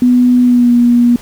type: tone with pitch glide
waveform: sine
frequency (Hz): 247.5 to 240.3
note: B3 to B3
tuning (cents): +4 to -47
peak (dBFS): -5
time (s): 0.02-1.16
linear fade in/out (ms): 2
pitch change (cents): -51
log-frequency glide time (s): 0.42-0.73
effects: pink hiss -37 dBFS RMS until 1.21 s